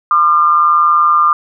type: tone with amplitude modulation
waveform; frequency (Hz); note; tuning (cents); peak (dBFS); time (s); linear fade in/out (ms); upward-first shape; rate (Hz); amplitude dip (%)
sine; 1200; D6; +37; -4; 0.11-1.33; 2; sine; 161; 65
effects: none